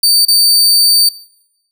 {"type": "tone with dropouts", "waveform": "sawtooth", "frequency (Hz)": 4597, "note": "D8", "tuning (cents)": -38, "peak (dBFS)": -4, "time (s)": [0.03, 1.09], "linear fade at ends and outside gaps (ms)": 5, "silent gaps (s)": [0.252, 0.282], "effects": ["noise-tail reverb RT60 0.9 s tail -21 dB re dry"]}